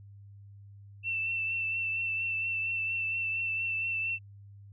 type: tone with vibrato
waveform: sine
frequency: 2677 Hz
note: E7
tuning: 26 cents sharp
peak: -29 dBFS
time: 1.03-4.19 s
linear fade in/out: 50 ms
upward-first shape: triangle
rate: 4.3 Hz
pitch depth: 27 cents each way
effects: added 100 Hz sine -48 dBFS peak until 4.72 s